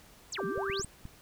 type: exponential two-way sweep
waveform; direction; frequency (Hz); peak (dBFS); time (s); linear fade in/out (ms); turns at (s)
sine; down then up; 8870 to 155.56 to 8870; -35; 0.32-0.85; 5; 0.45
type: harmonic tone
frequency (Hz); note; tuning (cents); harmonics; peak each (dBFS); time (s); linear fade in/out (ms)
392; G4; 0; 1 / 3 / 4; -33 / -40 / -42; 0.38-0.82; 10
type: clicks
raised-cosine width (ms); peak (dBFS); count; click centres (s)
5; -30; 5; 0.577 / 0.699 / 0.797 / 0.846 / 1.054
effects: pink hiss -57 dBFS RMS until 1.21 s